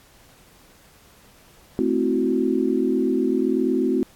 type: chord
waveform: sine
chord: F# half-diminished seventh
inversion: first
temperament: equal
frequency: 220 / 261.6 / 329.6 / 370 Hz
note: A3 / C4 / E4 / F#4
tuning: 0 / 0 / 0 / 0 cents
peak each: -26 / -22 / -25 / -23 dBFS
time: 1.79-4.03 s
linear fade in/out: 0 ms
effects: pink hiss -53 dBFS RMS until 4.15 s + AAC 64 kbps